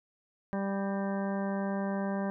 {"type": "harmonic tone with a mistuned harmonic", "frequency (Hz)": 196.8, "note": "G3", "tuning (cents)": 7, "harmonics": [1, 2, 3, 4, 5, 6, 8, 9], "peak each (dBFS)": [-31, -40, -37, -42, -43, -48, -45, -50], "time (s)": [0.53, 2.3], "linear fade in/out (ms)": 0, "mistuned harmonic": 9, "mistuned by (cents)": 47, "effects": []}